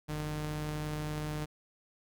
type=tone pair together; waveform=sawtooth; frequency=45.04 / 151.5 Hz; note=F#1 / D#3; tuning=-46 / -46 cents; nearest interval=octave + major sixth; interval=2100 cents; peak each=-38 / -31 dBFS; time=0.08-1.46 s; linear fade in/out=20 ms; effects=none